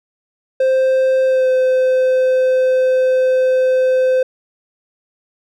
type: tone with pitch glide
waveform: triangle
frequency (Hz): 523.3 to 515.2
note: C5 to C5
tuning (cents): 0 to -27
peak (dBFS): -9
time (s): 0.6-4.23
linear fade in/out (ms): 5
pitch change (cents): -27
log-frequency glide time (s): 1.26-1.49
effects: none